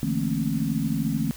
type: tone cluster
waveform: sine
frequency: 146.2 / 166.6 / 215.8 / 229.2 / 269.4 Hz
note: D3 / E3 / A3 / A#3 / C#4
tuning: -7 / +19 / -33 / -29 / -49 cents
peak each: -29 dBFS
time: 0.03-1.31 s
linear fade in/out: 0 ms
effects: added 56 Hz sine -44 dBFS peak until 1.36 s + white hiss -44 dBFS RMS until 1.36 s